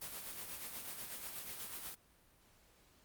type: noise with tremolo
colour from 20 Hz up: white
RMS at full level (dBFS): -44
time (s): 0.01-1.95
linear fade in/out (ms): 10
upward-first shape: sine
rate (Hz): 8.2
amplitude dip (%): 45
effects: pink hiss -68 dBFS RMS until 3.04 s + Opus 32 kbps